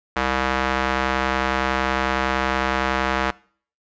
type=tone with band-pass filter; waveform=square; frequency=65.41 Hz; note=C2; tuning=in tune; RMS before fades=-22 dBFS; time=0.16-3.31 s; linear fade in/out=5 ms; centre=1400 Hz; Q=0.95; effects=noise-tail reverb RT60 0.5 s tail -23 dB re dry + resampled to 16000 Hz